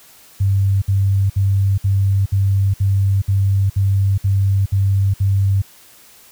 sine tone bursts, 98 Hz, G2, in tune, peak -12 dBFS, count 11, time 0.4-5.62 s, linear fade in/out 10 ms, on 420 ms, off 60 ms, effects white hiss -46 dBFS RMS until 6.31 s

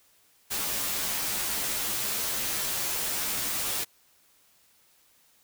white noise with comb filter, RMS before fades -30 dBFS, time 0.5-3.85 s, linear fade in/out 20 ms, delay 12 ms, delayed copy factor -1, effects white hiss -63 dBFS RMS until 5.43 s

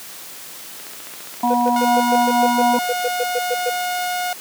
click train, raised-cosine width 0.3 ms, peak -21 dBFS, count 26, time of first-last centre 0.8-2.489 s, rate 14.8 Hz
harmonic tone, 241.7 Hz, B3, 37 cents flat, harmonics 1 / 3 / 4, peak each -19 / -19 / -19 dBFS, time 1.43-2.79 s, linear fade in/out 5 ms
triangle tone bursts, 493.9 Hz, B4, in tune, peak -16 dBFS, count 15, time 1.5-3.7 s, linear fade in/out 10 ms, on 44 ms, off 110 ms
sawtooth tone, 721 Hz, F#5, 45 cents flat, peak -17 dBFS, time 1.76-4.33 s, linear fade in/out 2 ms
effects white hiss -36 dBFS RMS until 4.4 s + high-pass 150 Hz 12 dB/octave

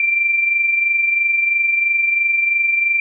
sine tone pair together, 2359 / 2382 Hz, D7 / D7, +7 / +24 cents, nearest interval unison, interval 17 cents, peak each -14 / -24 dBFS, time 0-3 s, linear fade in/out 2 ms, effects none

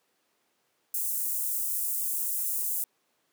white high-pass noise, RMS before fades -30 dBFS, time 0.94-2.84 s, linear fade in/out 2 ms, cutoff 8300 Hz, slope 24 dB/octave, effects pink hiss -72 dBFS RMS until 3.32 s + high-pass 300 Hz 12 dB/octave

